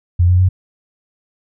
sine tone with pitch steps, 87.8 / 90.11 / 92.49 Hz, F2 / F#2 / F#2, +10 / -45 / 0 cents, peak -8 dBFS, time 0.19-0.49 s, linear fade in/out 10 ms, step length 100 ms, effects none

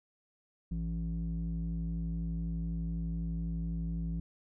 square tone with low-pass filter, 56 Hz, A1, 31 cents sharp, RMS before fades -35 dBFS, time 0.71-4.2 s, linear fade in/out 5 ms, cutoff 200 Hz, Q 6.4, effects none

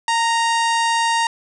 harmonic tone with a mistuned harmonic, 932.3 Hz, A#5, in tune, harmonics 1 / 2 / 3 / 4 / 5 / 6 / 7 / 8 / 9 / 10, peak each -17 / -23 / -27 / -29 / -31 / -33 / -34 / -35 / -36 / -37 dBFS, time 0.08-1.27 s, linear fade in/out 2 ms, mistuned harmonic 1, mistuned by -25 cents, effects none

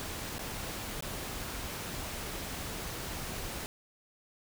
pink noise with dropouts, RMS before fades -39 dBFS, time 0-3.66 s, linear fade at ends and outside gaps 0 ms, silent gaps 0.383-0.392 / 1.007-1.024 s, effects none

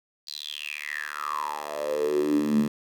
10% pulse tone with high-pass filter sweep, 74.4 Hz, D2, 23 cents sharp, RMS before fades -28 dBFS, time 0.27-2.68 s, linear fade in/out 5 ms, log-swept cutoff 4500 to 190 Hz, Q 9.8, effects none

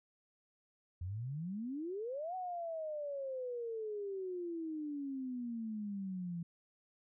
sine exponential two-way sweep, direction up then down, 84 to 751 to 167.3 Hz, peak -38 dBFS, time 1.01-6.43 s, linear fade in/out 5 ms, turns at 2.35 s, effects none

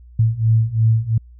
sine beating tone pair, 110.6 / 113.5 Hz, A2 / A#2, +9 / -46 cents, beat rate 2.9 Hz, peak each -17 / -15 dBFS, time 0.19-1.18 s, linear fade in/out 5 ms, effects added 60 Hz sine -40 dBFS peak until 1.39 s

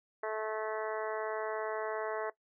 harmonic tone, 217.3 Hz, A3, 21 cents flat, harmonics 2 / 3 / 4 / 5 / 6 / 7 / 8 / 9, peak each -37 / -38 / -43 / -43 / -47 / -47 / -47 / -48 dBFS, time 0.23-2.3 s, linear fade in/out 5 ms, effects noise-tail reverb RT60 0.1 s tail -18 dB re dry

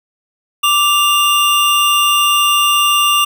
square tone pair together, 1174.7 / 2794 Hz, D6 / F7, 0 / 0 cents, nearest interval octave + minor third, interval 1500 cents, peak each -14 / -13 dBFS, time 0.63-3.25 s, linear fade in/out 10 ms, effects none

